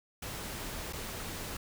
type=noise with dropouts; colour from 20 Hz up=pink; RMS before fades=-40 dBFS; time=0.22-1.57 s; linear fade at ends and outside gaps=5 ms; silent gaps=0.927-0.931 s; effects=none